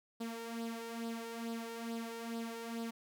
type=tone with flanger; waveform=sawtooth; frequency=230 Hz; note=A#3; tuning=23 cents flat; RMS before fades=-42 dBFS; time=0.2-2.91 s; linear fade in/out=10 ms; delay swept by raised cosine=0.22 to 2.22 ms; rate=2.3 Hz; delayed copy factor=+0.6; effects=none